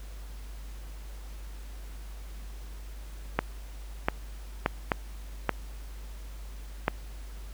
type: clicks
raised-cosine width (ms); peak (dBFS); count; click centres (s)
0.5; -8; 6; 3.39 / 4.085 / 4.661 / 4.918 / 5.493 / 6.881
effects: added 50 Hz sine -39 dBFS peak until 7.53 s + pink hiss -53 dBFS RMS until 7.53 s